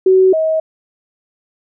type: tone pair in turn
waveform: sine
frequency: 376.3 / 636 Hz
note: F#4 / D#5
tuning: +29 / +38 cents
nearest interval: major sixth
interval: 909 cents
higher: second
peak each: -6 / -12 dBFS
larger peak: first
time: 0.06-0.33 / 0.33-0.6 s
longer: neither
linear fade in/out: 5 ms
effects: none